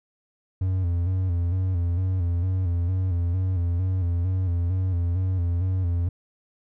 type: tone with vibrato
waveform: triangle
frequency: 89.7 Hz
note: F2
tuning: 47 cents sharp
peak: -19 dBFS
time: 0.61-6.09 s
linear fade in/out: 5 ms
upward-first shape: square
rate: 2.2 Hz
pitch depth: 67 cents each way
effects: none